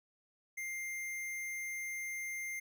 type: tone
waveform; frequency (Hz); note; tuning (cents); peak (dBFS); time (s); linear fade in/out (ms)
square; 2100; C7; +6; -39; 0.57-2.6; 10
effects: none